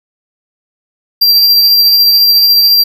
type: tone with tremolo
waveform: square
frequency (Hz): 4726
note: D8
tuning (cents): +10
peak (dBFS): -4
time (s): 1.21-2.84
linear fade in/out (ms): 10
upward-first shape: sine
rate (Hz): 14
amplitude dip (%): 25
effects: none